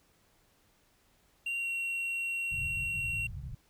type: tone with pitch glide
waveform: triangle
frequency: 2764 to 2739 Hz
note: F7 to F7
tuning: -19 to -34 cents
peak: -30 dBFS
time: 1.46-3.27 s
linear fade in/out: 5 ms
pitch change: -15 cents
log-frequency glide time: 1.58-1.68 s
type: low-pass noise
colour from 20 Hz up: white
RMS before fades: -41 dBFS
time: 2.51-3.55 s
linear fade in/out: 5 ms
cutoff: 150 Hz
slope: 48 dB/octave
effects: pink hiss -68 dBFS RMS until 3.69 s